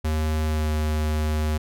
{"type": "tone with pitch glide", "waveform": "square", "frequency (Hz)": [77.78, 76.8], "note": ["D#2", "D#2"], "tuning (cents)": [0, -22], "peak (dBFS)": -22, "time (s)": [0.04, 1.58], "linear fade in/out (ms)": 10, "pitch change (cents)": -22, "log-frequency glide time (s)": [0.44, 0.7], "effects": []}